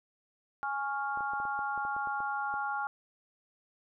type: chord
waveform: sine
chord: Db major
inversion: second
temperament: equal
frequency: 830.6 / 1108.7 / 1396.9 Hz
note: Ab5 / Db6 / F6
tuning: 0 / 0 / 0 cents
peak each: -34 / -39 / -35 dBFS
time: 0.63-2.87 s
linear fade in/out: 0 ms
type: clicks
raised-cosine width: 1 ms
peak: -32 dBFS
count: 12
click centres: 1.174 / 1.207 / 1.335 / 1.401 / 1.453 / 1.591 / 1.777 / 1.851 / 1.965 / 2.073 / 2.204 / 2.54 s
effects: none